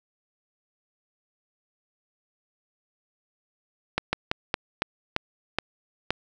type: slowing click train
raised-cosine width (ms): 0.3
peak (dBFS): -7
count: 8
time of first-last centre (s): 3.98-6.106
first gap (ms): 150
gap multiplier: 1.23
effects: none